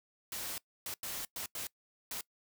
white noise bursts at uneven times, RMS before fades -40 dBFS, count 6, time 0.32-0.58 / 0.86-0.94 / 1.03-1.25 / 1.36-1.46 / 1.55-1.67 / 2.11-2.21 s, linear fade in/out 2 ms, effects noise-tail reverb RT60 0.1 s tail -22 dB re dry

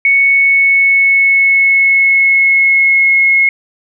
sine tone with pitch glide, 2217 to 2170 Hz, C#7 to C#7, 0 to -37 cents, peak -6 dBFS, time 0.05-3.49 s, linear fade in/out 2 ms, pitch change -37 cents, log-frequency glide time 0.16-3.14 s, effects none

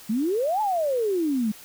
sine exponential two-way sweep, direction up then down, 203.9 to 880 to 203.9 Hz, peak -21 dBFS, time 0.09-1.52 s, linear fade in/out 10 ms, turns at 0.61 s, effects white hiss -46 dBFS RMS until 1.64 s

